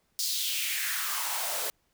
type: noise with high-pass filter sweep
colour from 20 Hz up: white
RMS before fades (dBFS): -31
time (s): 0.19-1.7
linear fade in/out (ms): 0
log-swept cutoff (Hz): 5000 to 470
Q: 2.9
effects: pink hiss -72 dBFS RMS until 1.93 s